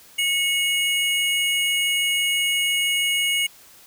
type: tone pair together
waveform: square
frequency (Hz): 2203 / 2879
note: C#7 / F#7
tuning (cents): -11 / -48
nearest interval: perfect fourth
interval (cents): 463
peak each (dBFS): -24 / -22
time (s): 0.18-3.47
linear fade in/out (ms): 10
effects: white hiss -49 dBFS RMS until 3.86 s